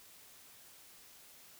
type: silence
effects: white hiss -58 dBFS RMS until 1.59 s